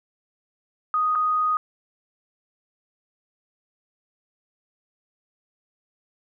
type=tone with dropouts; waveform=sine; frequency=1244.5 Hz; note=D#6; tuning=in tune; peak=-19 dBFS; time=0.94-1.57 s; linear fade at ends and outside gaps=1 ms; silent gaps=1.152-1.156 s; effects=none